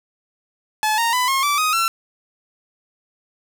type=tone with pitch steps; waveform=sawtooth; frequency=860 / 927.1 / 999.4 / 1077.3 / 1161.3 / 1251.9 / 1349.5 Hz; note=A5 / A#5 / B5 / C#6 / D6 / D#6 / E6; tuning=-40 / -10 / +20 / -50 / -20 / +10 / +40 cents; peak=-13 dBFS; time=0.83-1.88 s; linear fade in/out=0 ms; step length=150 ms; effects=none